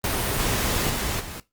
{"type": "noise with level steps", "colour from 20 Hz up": "pink", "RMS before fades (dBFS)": [-24, -27, -36], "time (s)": [0.04, 1.4], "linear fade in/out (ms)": 2, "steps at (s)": [0.89, 1.19], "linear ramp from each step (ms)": 20, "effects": ["noise-tail reverb RT60 0.2 s tail -18 dB re dry", "Opus 32 kbps"]}